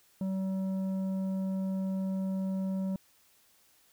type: tone with tanh clipping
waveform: sine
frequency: 190.6 Hz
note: G3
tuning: 48 cents flat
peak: -31 dBFS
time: 0.21-2.96 s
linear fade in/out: 2 ms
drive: 8 dB
effects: white hiss -65 dBFS RMS until 3.92 s